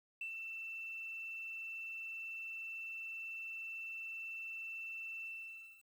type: tone with ADSR envelope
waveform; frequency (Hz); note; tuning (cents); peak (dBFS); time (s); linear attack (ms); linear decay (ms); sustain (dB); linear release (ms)
sine; 2673; E7; +23; -38; 0.21-5.85; 4; 90; -4; 590
effects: tanh soft clip ceiling -34 dBFS + 11-bit